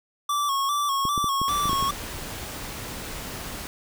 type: tone with vibrato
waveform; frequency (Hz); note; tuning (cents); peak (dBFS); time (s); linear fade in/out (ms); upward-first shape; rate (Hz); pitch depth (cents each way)
square; 1130; C#6; +33; -23; 0.29-1.91; 5; square; 2.5; 52
type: clicks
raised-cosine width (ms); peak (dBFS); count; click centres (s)
3; -18; 8; 1.053 / 1.178 / 1.243 / 1.416 / 1.656 / 1.695 / 1.731 / 1.826
type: noise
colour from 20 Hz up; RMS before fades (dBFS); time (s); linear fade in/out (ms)
pink; -35; 1.48-3.67; 0
effects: none